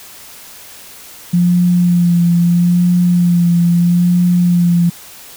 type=tone with vibrato; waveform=sine; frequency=174.61 Hz; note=F3; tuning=in tune; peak=-8 dBFS; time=1.33-4.9 s; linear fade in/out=10 ms; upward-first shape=sine; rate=0.77 Hz; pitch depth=26 cents each way; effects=white hiss -36 dBFS RMS until 5.36 s